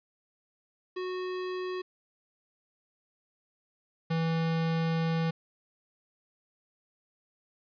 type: tone pair in turn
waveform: square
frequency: 367.6 / 163.75 Hz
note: F#4 / E3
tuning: -11 / -11 cents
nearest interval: octave + major second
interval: 1400 cents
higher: first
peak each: -33 / -27 dBFS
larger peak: second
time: 0.96-1.82 / 4.1-5.31 s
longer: second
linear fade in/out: 10 ms
effects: resampled to 11025 Hz + 10-bit